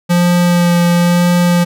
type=tone with vibrato; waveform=square; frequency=174.5 Hz; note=F3; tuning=1 cent flat; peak=-9 dBFS; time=0.09-1.65 s; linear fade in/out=20 ms; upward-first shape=sine; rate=1 Hz; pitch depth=12 cents each way; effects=none